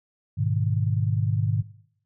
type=chord; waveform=sine; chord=G# minor; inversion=none; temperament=equal with one note detuned; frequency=103.83 / 123.47 / 153.51 Hz; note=G#2 / B2 / D#3; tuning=0 / 0 / -23 cents; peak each=-24 / -27 / -27 dBFS; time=0.37-1.63 s; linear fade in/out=20 ms; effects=noise-tail reverb RT60 0.7 s tail -20 dB re dry